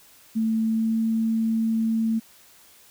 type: tone with pitch glide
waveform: sine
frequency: 222.5 to 224.2 Hz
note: A3 to A3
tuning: +20 to +33 cents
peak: -20 dBFS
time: 0.35-2.2 s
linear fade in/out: 20 ms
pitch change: +13 cents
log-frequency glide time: 0.67-0.98 s
effects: white hiss -53 dBFS RMS until 2.9 s